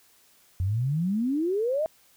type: exponential sweep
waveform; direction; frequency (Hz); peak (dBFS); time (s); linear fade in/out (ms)
sine; up; 87.31 to 651; -23; 0.6-1.86; 0
effects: white hiss -60 dBFS RMS until 2.16 s